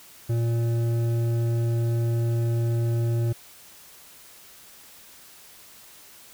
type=tone with hard clipping; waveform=triangle; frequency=116.54 Hz; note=A#2; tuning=in tune; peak=-23 dBFS; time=0.29-3.33 s; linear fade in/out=10 ms; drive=13 dB; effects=white hiss -49 dBFS RMS until 6.33 s